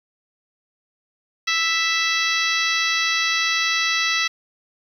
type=harmonic tone; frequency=659.3 Hz; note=E5; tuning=in tune; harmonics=2 / 3 / 4 / 5 / 6 / 7 / 8 / 9; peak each=-27 / -23 / -25 / -28 / -26 / -31 / -31 / -31 dBFS; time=1.47-4.28 s; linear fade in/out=10 ms; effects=8-bit

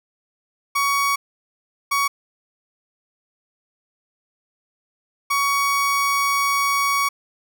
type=tone bursts at uneven times; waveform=30% pulse; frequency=1125 Hz; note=C#6; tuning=25 cents sharp; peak=-15 dBFS; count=3; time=0.75-1.16 / 1.91-2.08 / 5.3-7.09 s; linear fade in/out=10 ms; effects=none

